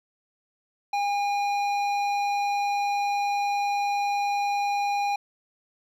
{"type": "tone with hard clipping", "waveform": "sine", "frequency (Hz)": 811, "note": "G#5", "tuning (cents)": -41, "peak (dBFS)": -25, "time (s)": [0.93, 5.16], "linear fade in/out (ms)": 5, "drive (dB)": 11, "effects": []}